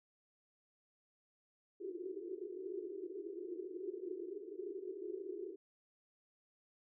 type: band-pass noise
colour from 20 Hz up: white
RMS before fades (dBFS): -45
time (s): 1.8-5.56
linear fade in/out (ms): 10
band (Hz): 340 to 410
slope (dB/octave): 96
effects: none